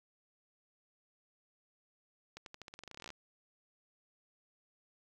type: accelerating click train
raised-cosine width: 0.2 ms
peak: -30 dBFS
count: 19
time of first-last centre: 2.37-3.104 s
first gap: 92 ms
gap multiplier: 0.89
effects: 10-bit